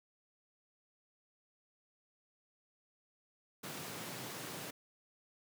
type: high-pass noise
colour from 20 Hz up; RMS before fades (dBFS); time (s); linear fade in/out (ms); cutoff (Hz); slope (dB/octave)
pink; -45; 3.63-4.71; 10; 110; 48
effects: none